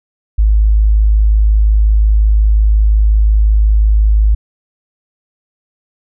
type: tone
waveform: sine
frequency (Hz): 52.8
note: G#1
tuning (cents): +29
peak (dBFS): -6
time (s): 0.38-4.35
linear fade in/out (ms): 10
effects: none